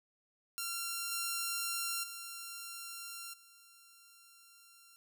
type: tone with level steps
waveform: 5% pulse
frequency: 1374 Hz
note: F6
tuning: 29 cents flat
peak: -25 / -23 / -32 / -47 dBFS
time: 0.58-4.96 s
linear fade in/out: 0 ms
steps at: 1.11 / 2.03 / 3.33 s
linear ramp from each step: 10 ms
effects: none